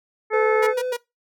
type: harmonic tone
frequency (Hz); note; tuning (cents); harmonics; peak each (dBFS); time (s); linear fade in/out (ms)
434.5; A4; -22; 1 / 2 / 3 / 4 / 5; -18 / -26 / -26 / -29 / -28; 0.3-0.74; 50
type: tone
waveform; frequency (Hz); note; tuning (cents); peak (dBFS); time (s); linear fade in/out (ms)
triangle; 505; B4; +39; -21; 0.33-0.93; 5
type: tone bursts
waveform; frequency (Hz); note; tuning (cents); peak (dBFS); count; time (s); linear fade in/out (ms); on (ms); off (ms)
sawtooth; 480; B4; -49; -20; 3; 0.62-0.969; 10; 51; 98
effects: noise-tail reverb RT60 0.2 s tail -22 dB re dry